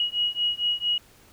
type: beating tone pair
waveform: sine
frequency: 2899 / 2903.4 Hz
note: F#7 / F#7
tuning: -36 / -33 cents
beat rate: 4.4 Hz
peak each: -26 dBFS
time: 0-0.98 s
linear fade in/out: 2 ms
effects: pink hiss -55 dBFS RMS until 1.32 s